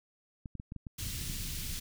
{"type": "clicks", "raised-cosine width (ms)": 5, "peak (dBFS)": -29, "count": 9, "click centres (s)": [0.458, 0.553, 0.599, 0.721, 0.763, 0.868, 1.069, 1.214, 1.299]}
{"type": "band-stop noise", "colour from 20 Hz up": "pink", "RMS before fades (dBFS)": -38, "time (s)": [0.98, 1.8], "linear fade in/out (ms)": 10, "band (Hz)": [160, 3200], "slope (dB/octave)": 12}
{"effects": []}